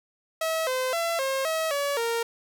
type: tone with pitch steps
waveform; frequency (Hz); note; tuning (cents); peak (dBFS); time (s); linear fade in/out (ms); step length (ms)
sawtooth; 645 / 514 / 673 / 536 / 642 / 568 / 463.5; E5 / C5 / E5 / C5 / E5 / C#5 / A#4; -38 / -31 / +36 / +42 / -46 / +42 / -10; -21; 0.41-2.23; 5; 260
effects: none